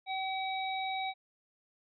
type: harmonic tone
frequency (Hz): 763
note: G5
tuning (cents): -47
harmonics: 1 / 3 / 5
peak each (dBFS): -34 / -39 / -41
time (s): 0.06-1.14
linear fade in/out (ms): 50
effects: none